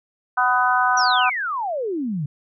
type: harmonic tone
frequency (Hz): 249.9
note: B3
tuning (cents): +21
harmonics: 3 / 4 / 5 / 6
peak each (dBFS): -21 / -21 / -21 / -21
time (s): 0.37-1.3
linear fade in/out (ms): 10
type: exponential sweep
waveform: sine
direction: down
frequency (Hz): 5990 to 136.8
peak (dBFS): -22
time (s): 0.97-2.26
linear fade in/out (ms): 5
effects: none